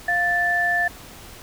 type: tone pair together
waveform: sine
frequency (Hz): 698.5 / 1760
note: F5 / A6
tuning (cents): 0 / 0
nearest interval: octave + major third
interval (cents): 1600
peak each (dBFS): -24 / -19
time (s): 0.08-0.88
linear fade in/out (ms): 5
effects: pink hiss -42 dBFS RMS until 1.42 s